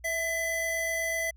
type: tone pair together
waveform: square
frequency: 654 / 2010 Hz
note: E5 / B6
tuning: -14 / +30 cents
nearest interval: octave + perfect fifth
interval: 1944 cents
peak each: -34 / -30 dBFS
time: 0.04-1.31 s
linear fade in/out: 10 ms
effects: added 60 Hz sine -50 dBFS peak until 1.36 s